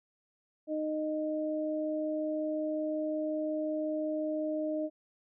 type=tone pair together; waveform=sine; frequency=308.5 / 617 Hz; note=D#4 / D#5; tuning=-15 / -15 cents; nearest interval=octave; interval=1200 cents; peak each=-33 / -33 dBFS; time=0.67-4.9 s; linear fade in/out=50 ms; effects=none